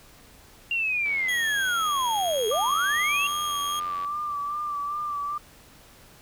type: linear two-way sweep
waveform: sine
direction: down then up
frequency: 2794 to 410.5 to 2794 Hz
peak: -23 dBFS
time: 0.71-3.27 s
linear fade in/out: 2 ms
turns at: 2.48 s
type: click train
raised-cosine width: 0.3 ms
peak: -26 dBFS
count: 268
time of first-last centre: 1.06-4.047 s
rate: 89.4 Hz
type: tone with pitch glide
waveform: sawtooth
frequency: 3288 to 3254 Hz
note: G#7 to G#7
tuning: -18 to -36 cents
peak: -27 dBFS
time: 1.28-3.8 s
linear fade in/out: 10 ms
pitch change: -18 cents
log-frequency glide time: 1.79-3.02 s
type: tone with vibrato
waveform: sine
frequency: 1174.7 Hz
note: D6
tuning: in tune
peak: -27 dBFS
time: 2.51-5.38 s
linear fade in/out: 5 ms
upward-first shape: sine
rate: 2.5 Hz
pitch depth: 40 cents each way
effects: pink hiss -52 dBFS RMS until 6.21 s